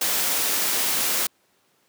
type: noise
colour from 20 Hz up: white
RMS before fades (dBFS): -23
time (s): 0.01-1.27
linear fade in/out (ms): 5
effects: pink hiss -64 dBFS RMS until 1.88 s + high-pass 200 Hz 12 dB/octave